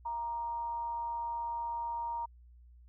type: tone with amplitude modulation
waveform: sine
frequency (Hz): 936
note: A#5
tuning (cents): +7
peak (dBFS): -32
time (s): 0.05-2.26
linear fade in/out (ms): 10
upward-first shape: sine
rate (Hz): 261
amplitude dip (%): 35
effects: added 60 Hz sine -54 dBFS peak until 2.88 s